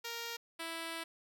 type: tone pair in turn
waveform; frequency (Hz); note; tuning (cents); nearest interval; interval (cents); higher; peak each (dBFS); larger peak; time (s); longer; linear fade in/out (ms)
5% pulse; 466.2 / 329.7; A#4 / E4; 0 / 0; tritone; 600; first; -28; neither; 0.04-0.37 / 0.59-1.04; second; 10
effects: none